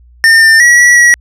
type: tone with pitch steps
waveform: square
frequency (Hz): 1812 / 1799 / 1924 / 1938 / 1921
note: A#6 / A6 / B6 / B6 / B6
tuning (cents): -50 / +38 / -46 / -33 / -48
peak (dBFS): -3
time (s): 0.24-1.14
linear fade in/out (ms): 0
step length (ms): 180
effects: added 60 Hz sine -38 dBFS peak until 1.2 s + low-pass 9000 Hz 12 dB/octave